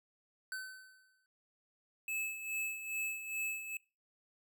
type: tone with exponential decay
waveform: square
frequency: 1524 Hz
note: G6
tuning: 49 cents flat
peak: -38 dBFS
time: 0.52-1.26 s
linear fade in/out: 1 ms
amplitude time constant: 160 ms
type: tone with tremolo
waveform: square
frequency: 2604 Hz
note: E7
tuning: 22 cents flat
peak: -35 dBFS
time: 2.08-3.77 s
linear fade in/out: 2 ms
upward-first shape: sine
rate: 2.4 Hz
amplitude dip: 65%
effects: noise-tail reverb RT60 0.3 s tail -21 dB re dry